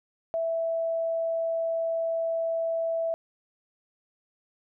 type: tone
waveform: sine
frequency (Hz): 659.3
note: E5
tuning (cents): 0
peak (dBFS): -25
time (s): 0.34-3.14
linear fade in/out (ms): 0
effects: none